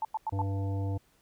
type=tone bursts; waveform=sine; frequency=880 Hz; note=A5; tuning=in tune; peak=-28 dBFS; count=4; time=0.02-0.418 s; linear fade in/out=2 ms; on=29 ms; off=94 ms
type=harmonic tone; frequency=98 Hz; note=G2; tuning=in tune; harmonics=1 / 3 / 5 / 7 / 9; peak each=-29 / -39 / -43 / -46 / -48 dBFS; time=0.32-0.98 s; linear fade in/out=10 ms
effects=pink hiss -67 dBFS RMS until 1.21 s